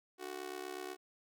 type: tone with amplitude modulation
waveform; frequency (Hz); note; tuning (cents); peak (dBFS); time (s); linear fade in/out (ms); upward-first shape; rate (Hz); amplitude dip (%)
sawtooth; 370.8; F#4; +4; -34; 0.18-0.97; 50; sine; 68.2; 90
effects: none